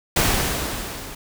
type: noise with level ramp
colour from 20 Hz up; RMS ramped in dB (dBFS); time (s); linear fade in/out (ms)
pink; -17 to -36; 0.16-1.15; 5
effects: none